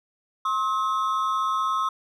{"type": "ring-modulated tone", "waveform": "triangle", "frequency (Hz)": 1174.7, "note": "D6", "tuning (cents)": 0, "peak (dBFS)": -17, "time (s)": [0.45, 1.89], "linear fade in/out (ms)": 5, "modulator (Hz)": 108, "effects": []}